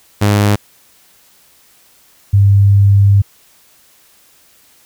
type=tone pair in turn; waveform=sawtooth / sine; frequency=102.9 / 99.86 Hz; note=G#2 / G2; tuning=-16 / +33 cents; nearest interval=minor second; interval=51 cents; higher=first; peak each=-5 / -5 dBFS; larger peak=neither; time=0.21-0.56 / 2.33-3.22 s; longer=second; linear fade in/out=10 ms; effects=white hiss -49 dBFS RMS until 4.85 s